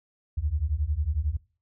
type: beating tone pair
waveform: sine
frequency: 69.3 / 80.3 Hz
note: C#2 / E2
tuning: 0 / -45 cents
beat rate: 11 Hz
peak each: -28 / -27 dBFS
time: 0.37-1.37 s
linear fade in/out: 10 ms
effects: noise-tail reverb RT60 0.4 s tail -21 dB re dry